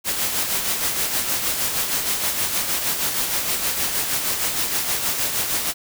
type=noise with tremolo; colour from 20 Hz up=white; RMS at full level=-21 dBFS; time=0.04-5.74 s; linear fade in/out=50 ms; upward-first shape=sine; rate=6.4 Hz; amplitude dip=45%; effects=none